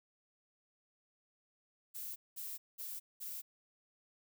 violet noise bursts, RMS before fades -44 dBFS, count 4, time 1.94-3.42 s, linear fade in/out 20 ms, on 220 ms, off 200 ms, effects none

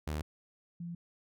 sawtooth / sine tone pair in turn, 76 / 171.5 Hz, D#2 / F3, -40 / -31 cents, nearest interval octave + major second, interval 1409 cents, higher second, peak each -30 / -38 dBFS, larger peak first, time 0.07-0.22 / 0.8-0.95 s, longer neither, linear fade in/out 5 ms, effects none

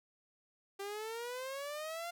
sawtooth exponential sweep, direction up, 392 to 700 Hz, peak -36 dBFS, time 0.79-2.11 s, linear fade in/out 10 ms, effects none

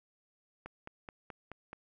click train, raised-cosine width 0.5 ms, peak -29 dBFS, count 6, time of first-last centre 0.66-1.731 s, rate 4.67 Hz, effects none

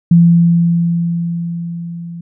sine tone with level ramp, 170 Hz, F3, 46 cents flat, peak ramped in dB -3 to -25 dBFS, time 0.11-2.21 s, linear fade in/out 5 ms, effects none

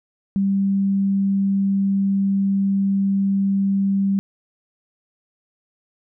sine tone, 196.3 Hz, G3, 3 cents sharp, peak -16 dBFS, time 0.36-4.19 s, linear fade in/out 0 ms, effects none

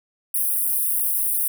white high-pass noise, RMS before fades -22 dBFS, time 0.34-1.48 s, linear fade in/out 5 ms, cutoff 9100 Hz, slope 96 dB/octave, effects none

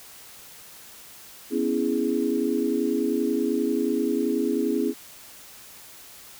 sine chord, C# minor seventh, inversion third, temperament equal, 246.9 / 277.2 / 329.6 / 415.3 Hz, B3 / C#4 / E4 / G#4, 0 / 0 / 0 / 0 cents, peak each -27 dBFS, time 1.5-4.94 s, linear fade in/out 50 ms, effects white hiss -46 dBFS RMS until 6.39 s

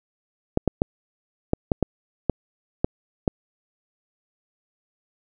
clicks, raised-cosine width 2 ms, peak -5 dBFS, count 9, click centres 0.574 / 0.677 / 0.819 / 1.534 / 1.718 / 1.827 / 2.297 / 2.845 / 3.278 s, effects none

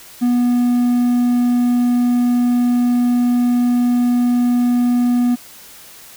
triangle tone, 243.7 Hz, B3, 23 cents flat, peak -10 dBFS, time 0.21-5.36 s, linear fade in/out 20 ms, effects white hiss -40 dBFS RMS until 6.16 s

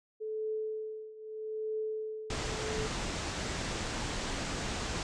sine tone with tremolo, 434.5 Hz, A4, 22 cents flat, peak -31 dBFS, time 0.2-2.88 s, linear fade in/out 20 ms, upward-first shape triangle, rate 0.79 Hz, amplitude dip 85%
pink low-pass noise, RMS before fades -36 dBFS, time 2.3-5.03 s, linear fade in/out 2 ms, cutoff 8100 Hz, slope 48 dB/octave
effects none

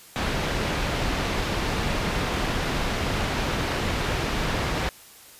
pink low-pass noise, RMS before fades -26 dBFS, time 0.16-4.89 s, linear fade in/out 0 ms, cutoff 4000 Hz, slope 12 dB/octave, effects white hiss -48 dBFS RMS until 5.39 s + resampled to 32000 Hz

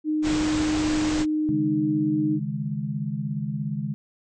sine tone, 307.1 Hz, D#4, 23 cents flat, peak -21 dBFS, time 0.04-2.4 s, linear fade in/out 50 ms
pink low-pass noise, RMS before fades -30 dBFS, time 0.22-1.26 s, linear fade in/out 50 ms, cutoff 8100 Hz, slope 96 dB/octave
sine chord, C# suspended second, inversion none, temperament equal, 138.59 / 155.56 / 207.7 Hz, C#3 / D#3 / G#3, 0 / 0 / 0 cents, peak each -30 dBFS, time 1.49-3.94 s, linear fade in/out 0 ms
effects none

